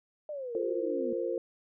sine exponential sweep, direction down, 615 to 233.1 Hz, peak -35 dBFS, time 0.29-1.13 s, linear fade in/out 2 ms
sine chord, F suspended fourth, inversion none, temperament equal with one note detuned, 349.2 / 460.3 / 523.3 Hz, F4 / Bb4 / C5, 0 / -22 / 0 cents, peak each -34 dBFS, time 0.55-1.38 s, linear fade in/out 2 ms
effects none

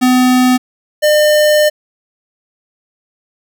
square tone pair in turn, 252.7 / 603.1 Hz, B3 / D5, +40 / +46 cents, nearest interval octave + minor third, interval 1506 cents, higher second, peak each -8 dBFS, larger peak neither, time 0.01-0.58 / 1.02-1.7 s, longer second, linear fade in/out 20 ms, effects none

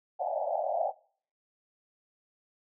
white band-pass noise, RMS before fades -31 dBFS, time 0.19-0.92 s, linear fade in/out 20 ms, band 560 to 810 Hz, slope 96 dB/octave, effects noise-tail reverb RT60 0.5 s tail -22 dB re dry

